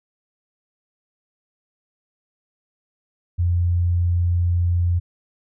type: tone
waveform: sine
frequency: 87.31 Hz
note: F2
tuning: in tune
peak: -16 dBFS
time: 3.38-5 s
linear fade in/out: 20 ms
effects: none